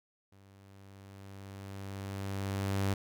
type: tone with level ramp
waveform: sawtooth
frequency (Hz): 98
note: G2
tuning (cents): 0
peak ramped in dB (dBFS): -54 to -24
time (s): 0.32-2.94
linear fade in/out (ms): 5
effects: none